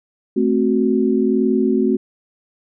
sine chord, F# diminished, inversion first, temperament equal, 220 / 261.6 / 370 Hz, A3 / C4 / F#4, 0 / 0 / 0 cents, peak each -18 dBFS, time 0.36-1.97 s, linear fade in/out 10 ms, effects none

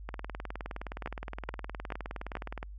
two click trains, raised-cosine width 0.5 ms, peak -19 / -23 dBFS, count 4 / 50, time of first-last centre 1.06-2.353 / 0.09-2.629 s, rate 2.32 / 19.3 Hz, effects added 50 Hz sine -42 dBFS peak until 2.78 s

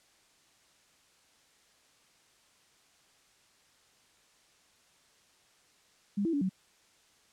sine tone with pitch steps, 202 / 331.4 / 285 / 188.2 Hz, G#3 / E4 / C#4 / F#3, -48 / +9 / +48 / +30 cents, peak -27 dBFS, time 6.17-6.494 s, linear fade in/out 10 ms, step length 81 ms, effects white hiss -65 dBFS RMS until 7.32 s + low-pass 8000 Hz 12 dB/octave

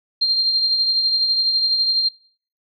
sine tone with tremolo, 4186 Hz, C8, in tune, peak -13 dBFS, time 0.21-2.09 s, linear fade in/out 10 ms, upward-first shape triangle, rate 12 Hz, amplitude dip 45%, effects noise-tail reverb RT60 0.5 s tail -23 dB re dry

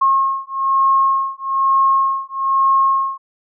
sine beating tone pair, 1080 / 1081.1 Hz, C#6 / C#6, -45 / -44 cents, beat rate 1.1 Hz, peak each -16 dBFS, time 0.01-3.18 s, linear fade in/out 10 ms, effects none

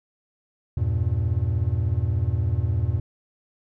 triangle chord, E diminished, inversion none, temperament just, 82.41 / 98.89 / 118.67 Hz, E2 / G2 / Bb2, 0 / +16 / +31 cents, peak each -23 dBFS, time 0.77-3 s, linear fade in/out 5 ms, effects none

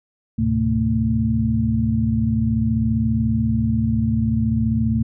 sine tone cluster, 73.7 / 108 / 128.5 / 223.9 Hz, D2 / A2 / C3 / A3, +7 / -32 / -31 / +30 cents, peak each -25 / -22 / -25 / -19 dBFS, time 0.38-5.03 s, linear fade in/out 10 ms, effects none

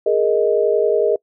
sine chord, Ab suspended second, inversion none, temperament equal with one note detuned, 415.3 / 466.2 / 625.5 Hz, Ab4 / Bb4 / Eb5, 0 / 0 / +9 cents, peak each -17 / -17 / -19 dBFS, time 0.06-1.16 s, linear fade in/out 5 ms, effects noise-tail reverb RT60 0.1 s tail -25 dB re dry

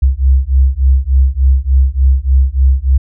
sine beating tone pair, 64.7 / 68.1 Hz, C2 / C#2, -19 / -30 cents, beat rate 3.4 Hz, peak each -10 dBFS, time 0.02-2.98 s, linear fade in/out 10 ms, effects none

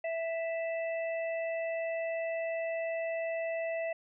harmonic tone, 659.3 Hz, E5, in tune, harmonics 1 / 3 / 4, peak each -32 / -42 / -44 dBFS, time 0.04-3.93 s, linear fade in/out 5 ms, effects none

